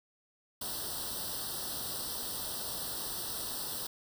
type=noise with comb filter; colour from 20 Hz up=white; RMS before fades=-38 dBFS; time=0.61-3.87 s; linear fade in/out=5 ms; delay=0.22 ms; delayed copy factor=+0.95; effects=none